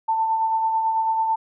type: tone with tremolo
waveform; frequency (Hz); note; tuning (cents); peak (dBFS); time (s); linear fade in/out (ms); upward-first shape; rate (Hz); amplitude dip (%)
sine; 891; A5; +22; -17; 0.08-1.36; 10; sine; 9.1; 35
effects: none